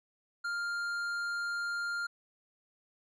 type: tone with tanh clipping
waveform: sine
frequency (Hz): 1400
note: F6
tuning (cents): +4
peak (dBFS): -34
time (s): 0.44-2.07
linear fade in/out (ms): 10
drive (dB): 10
effects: none